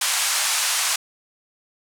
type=band-pass noise; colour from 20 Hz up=white; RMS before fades=-22 dBFS; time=0.01-0.96 s; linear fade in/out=5 ms; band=770 to 10000 Hz; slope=24 dB/octave; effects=none